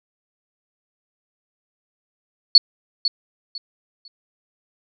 sine tone with echo, 4420 Hz, C#8, 6 cents flat, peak -4 dBFS, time 2.55-2.58 s, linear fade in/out 2 ms, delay 500 ms, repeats 3, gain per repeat -12 dB, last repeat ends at 4.08 s, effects none

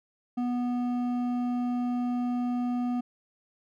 sine tone with hard clipping, 245.1 Hz, B3, 13 cents flat, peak -28 dBFS, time 0.37-3.01 s, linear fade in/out 10 ms, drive 8 dB, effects none

